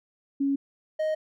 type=tone pair in turn; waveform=sine / triangle; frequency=277.2 / 623.4 Hz; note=C#4 / D#5; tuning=0 / +3 cents; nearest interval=octave + major second; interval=1403 cents; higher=second; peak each=-22 dBFS; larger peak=neither; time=0.4-0.56 / 0.99-1.15 s; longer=neither; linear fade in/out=10 ms; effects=none